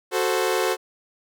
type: chord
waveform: sawtooth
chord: F# diminished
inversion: none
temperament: equal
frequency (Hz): 370 / 440 / 523.3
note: F#4 / A4 / C5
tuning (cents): 0 / 0 / 0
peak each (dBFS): -20 / -21 / -22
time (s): 0.11-0.77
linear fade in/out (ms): 50
effects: none